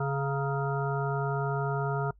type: harmonic tone with a mistuned harmonic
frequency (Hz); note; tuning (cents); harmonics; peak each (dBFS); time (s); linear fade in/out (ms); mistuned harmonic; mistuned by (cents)
139.3; C#3; +9; 1 / 3 / 5 / 7 / 9 / 10; -29 / -34 / -36 / -37 / -39 / -39; 0-2.11; 5; 7; -65
effects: noise-tail reverb RT60 0.1 s tail -24 dB re dry + added 50 Hz sine -55 dBFS peak until 2.19 s